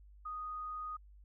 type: tone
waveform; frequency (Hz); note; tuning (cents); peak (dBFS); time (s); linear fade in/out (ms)
sine; 1242; D#6; -3; -39; 0.25-0.97; 10
effects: added 50 Hz sine -55 dBFS peak until 1.24 s